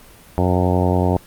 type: harmonic tone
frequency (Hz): 90.6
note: F#2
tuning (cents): -36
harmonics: 1 / 2 / 3 / 4 / 5 / 6 / 7 / 8 / 9 / 10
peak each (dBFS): -18 / -21 / -23 / -24 / -25 / -26 / -26 / -27 / -28 / -28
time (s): 0.38-1.17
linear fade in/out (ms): 0
effects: pink hiss -45 dBFS RMS until 1.26 s + Opus 32 kbps